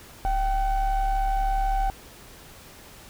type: ring-modulated tone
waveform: triangle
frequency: 370 Hz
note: F#4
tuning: in tune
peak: -16 dBFS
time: 0.25-1.9 s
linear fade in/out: 0 ms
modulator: 406 Hz
effects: pink hiss -47 dBFS RMS until 3.09 s